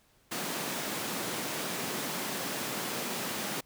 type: high-pass noise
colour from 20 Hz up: pink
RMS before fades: -35 dBFS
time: 0.31-3.61 s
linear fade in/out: 10 ms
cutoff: 160 Hz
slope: 24 dB/octave
effects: pink hiss -66 dBFS RMS until 3.65 s